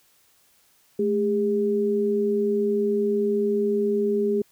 sine tone pair together, 215.4 / 405.8 Hz, A3 / G#4, -37 / -40 cents, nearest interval major seventh, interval 1097 cents, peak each -25 / -21 dBFS, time 0.99-4.42 s, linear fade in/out 5 ms, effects white hiss -61 dBFS RMS until 4.51 s

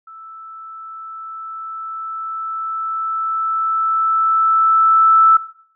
sine tone with level ramp, 1318.5 Hz, E6, in tune, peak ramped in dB -35 to -7 dBFS, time 0.07-5.37 s, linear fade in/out 5 ms, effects noise-tail reverb RT60 0.6 s tail -17 dB re dry

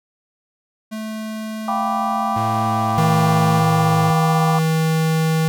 square tone with pitch glide, 217.9 to 219.7 Hz, A3 to A3, -17 to -2 cents, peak -26 dBFS, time 0.91-3.61 s, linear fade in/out 20 ms, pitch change +15 cents, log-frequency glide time 1.32-3.05 s
sine chord, G dominant seventh, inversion third, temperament equal, 698.5 / 784 / 987.8 / 1174.7 Hz, F5 / G5 / B5 / D6, 0 / 0 / 0 / 0 cents, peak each -26 / -22 / -27 / -23 dBFS, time 1.68-4.59 s, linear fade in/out 2 ms
45% pulse tone with vibrato, 110 Hz, A2, in tune, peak -23 dBFS, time 2.36-4.11 s, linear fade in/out 5 ms, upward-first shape square, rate 1.6 Hz, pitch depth 11 cents each way
square tone, 160 Hz, D#3, 49 cents sharp, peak -16 dBFS, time 2.98-5.48 s, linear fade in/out 0 ms
effects none

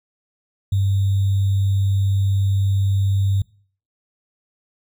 sine tone with sample-and-hold, 98 Hz, G2, in tune, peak -15 dBFS, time 0.72-3.42 s, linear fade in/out 5 ms, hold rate 3675 Hz, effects noise-tail reverb RT60 0.5 s tail -24 dB re dry

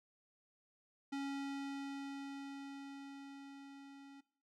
square tone with level ramp, 277.2 Hz, C#4, in tune, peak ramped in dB -39 to -55 dBFS, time 1.12-4.21 s, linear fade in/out 10 ms, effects noise-tail reverb RT60 0.5 s tail -19 dB re dry + low-pass 6000 Hz 12 dB/octave

